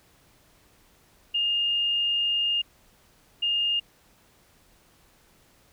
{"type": "tone bursts at uneven times", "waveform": "sine", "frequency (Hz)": 2828, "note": "F7", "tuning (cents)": 21, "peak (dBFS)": -22, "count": 2, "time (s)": [[1.34, 2.62], [3.42, 3.8]], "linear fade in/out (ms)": 10, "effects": ["pink hiss -60 dBFS RMS until 5.72 s"]}